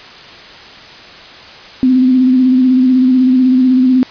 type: tone with vibrato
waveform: sine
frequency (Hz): 256.2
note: C4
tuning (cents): -36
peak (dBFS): -6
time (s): 1.83-4.03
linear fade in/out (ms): 0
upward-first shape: square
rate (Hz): 16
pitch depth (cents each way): 28
effects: white hiss -34 dBFS RMS until 4.1 s + resampled to 11025 Hz